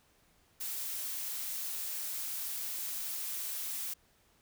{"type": "noise", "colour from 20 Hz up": "blue", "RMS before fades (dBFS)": -38, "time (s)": [0.6, 3.94], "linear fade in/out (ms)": 10, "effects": ["pink hiss -68 dBFS RMS until 4.41 s"]}